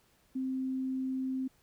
sine tone, 261.6 Hz, C4, in tune, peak -31 dBFS, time 0.35-1.48 s, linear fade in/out 10 ms, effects pink hiss -68 dBFS RMS until 1.62 s

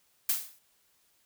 blue noise with exponential decay, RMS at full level -24 dBFS, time 0.29-0.59 s, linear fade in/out 5 ms, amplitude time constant 64 ms, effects white hiss -69 dBFS RMS until 1.25 s

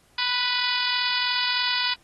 harmonic tone, 493.9 Hz, B4, in tune, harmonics 2 / 3 / 4 / 5 / 6 / 7 / 8 / 9 / 10, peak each -32 / -32 / -32 / -32 / -32 / -32 / -32 / -32 / -32 dBFS, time 0.18-1.94 s, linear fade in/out 5 ms, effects pink hiss -60 dBFS RMS until 2.03 s + AAC 32 kbps

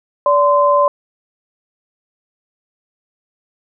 sine tone pair together, 578 / 1032.7 Hz, D5 / C6, -28 / -23 cents, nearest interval minor seventh, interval 1005 cents, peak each -12 dBFS, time 0.26-0.88 s, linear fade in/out 2 ms, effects none

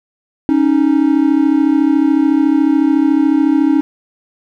triangle tone pair together, 277.2 / 311.1 Hz, C#4 / D#4, 0 / 0 cents, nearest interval major second, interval 200 cents, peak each -10 dBFS, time 0.49-3.81 s, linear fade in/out 0 ms, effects none

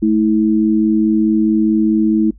sine tone pair together, 217.7 / 322.4 Hz, A3 / E4, -18 / -38 cents, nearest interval perfect fifth, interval 680 cents, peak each -13 dBFS, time 0.02-2.31 s, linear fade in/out 10 ms, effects noise-tail reverb RT60 0.1 s tail -20 dB re dry + added 50 Hz sine -38 dBFS peak until 2.38 s

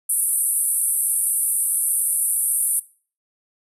pink band-pass noise, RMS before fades -21 dBFS, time 0.09-2.8 s, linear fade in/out 10 ms, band 8800 to 12000 Hz, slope 96 dB/octave, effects noise-tail reverb RT60 0.4 s tail -19 dB re dry

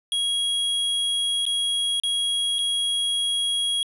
square tone with dropouts, 3300 Hz, G#7, 12 cents flat, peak -22 dBFS, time 0.12-3.83 s, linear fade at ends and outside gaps 1 ms, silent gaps 1.454-1.464 / 2-2.035 / 2.585-2.589 s, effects resampled to 32000 Hz + 8-bit

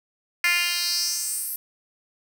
10% pulse tone with high-pass filter sweep, 349.2 Hz, F4, in tune, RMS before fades -25 dBFS, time 0.44-1.56 s, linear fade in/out 2 ms, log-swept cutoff 2100 to 12000 Hz, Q 3.1, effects none

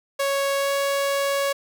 sawtooth tone with pitch glide, 554.4 to 557.6 Hz, C#5 to C#5, 0 to +10 cents, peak -17 dBFS, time 0.19-1.53 s, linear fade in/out 10 ms, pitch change +10 cents, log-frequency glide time 0.57-0.71 s, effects none

